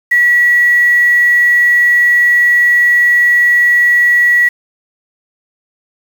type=tone with quantisation; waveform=sine; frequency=1935 Hz; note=B6; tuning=36 cents flat; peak=-6 dBFS; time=0.11-4.49 s; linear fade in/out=10 ms; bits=5; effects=none